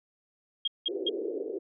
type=tone bursts; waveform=sine; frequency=3243 Hz; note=G#7; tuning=42 cents flat; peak=-25 dBFS; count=3; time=0.65-1.091 s; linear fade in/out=5 ms; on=27 ms; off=180 ms
type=band-pass noise; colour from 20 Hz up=pink; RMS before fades=-34 dBFS; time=0.88-1.59 s; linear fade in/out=10 ms; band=350 to 470 Hz; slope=48 dB/octave
effects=none